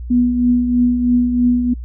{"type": "tone with tremolo", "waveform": "sine", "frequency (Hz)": 244.8, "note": "B3", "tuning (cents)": -15, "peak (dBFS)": -9, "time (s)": [0.1, 1.74], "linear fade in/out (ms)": 10, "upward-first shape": "triangle", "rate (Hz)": 3.1, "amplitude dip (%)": 55, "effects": ["noise-tail reverb RT60 0.1 s tail -25 dB re dry", "added 60 Hz sine -25 dBFS peak until 1.84 s"]}